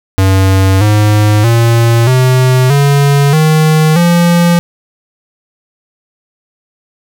square tone with pitch steps, 95.6 / 105.46 / 116.35 / 128.35 / 141.59 / 156.2 / 172.32 Hz, G2 / G#2 / A#2 / C3 / C#3 / D#3 / F3, -43 / +27 / -3 / -33 / +37 / +7 / -23 cents, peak -6 dBFS, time 0.18-4.59 s, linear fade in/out 0 ms, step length 630 ms, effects none

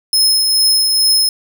sawtooth tone with tremolo, 5170 Hz, E8, 34 cents flat, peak -6 dBFS, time 0.13-1.29 s, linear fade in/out 2 ms, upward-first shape triangle, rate 2.3 Hz, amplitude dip 35%, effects 7-bit

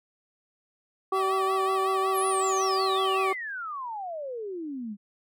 harmonic tone, 382.5 Hz, G4, 42 cents flat, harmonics 1 / 2 / 3, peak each -27 / -31 / -26 dBFS, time 1.12-3.33 s, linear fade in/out 5 ms
10% pulse tone with vibrato, 629 Hz, D#5, 19 cents sharp, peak -28 dBFS, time 1.12-3.35 s, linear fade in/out 50 ms, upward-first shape sine, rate 5.4 Hz, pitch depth 120 cents each way
sine exponential sweep, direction down, 12000 to 196.3 Hz, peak -32 dBFS, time 2.13-4.97 s, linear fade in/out 50 ms
effects none

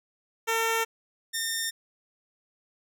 10% pulse tone pair in turn, 452.9 / 1817.9 Hz, A#4 / A#6, -50 / -44 cents, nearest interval 2 octaves, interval 2406 cents, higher second, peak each -16 / -19 dBFS, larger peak first, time 0.47-0.85 / 1.33-1.71 s, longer neither, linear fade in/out 20 ms, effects none

